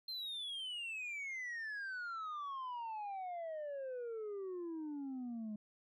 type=exponential sweep; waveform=sine; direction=down; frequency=4186 to 207.7 Hz; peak=-38 dBFS; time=0.08-5.56 s; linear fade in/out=5 ms; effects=tanh soft clip ceiling -40 dBFS